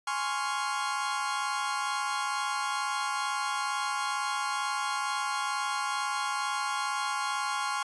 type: chord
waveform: 40% pulse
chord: Db major seventh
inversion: second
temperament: equal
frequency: 830.6 / 1046.5 / 1108.7 / 1396.9 Hz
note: Ab5 / C6 / Db6 / F6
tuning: 0 / 0 / 0 / 0 cents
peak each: -34 dBFS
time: 0.07-7.83 s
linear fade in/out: 5 ms
effects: resampled to 24000 Hz